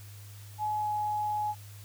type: tone with pitch glide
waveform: sine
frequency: 848 to 841.7 Hz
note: G#5 to G#5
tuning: +36 to +23 cents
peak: -28 dBFS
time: 0.58-1.55 s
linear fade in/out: 50 ms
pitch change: -13 cents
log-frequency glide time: 0.75-0.9 s
effects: added 102 Hz sine -45 dBFS peak until 1.84 s + white hiss -54 dBFS RMS until 1.84 s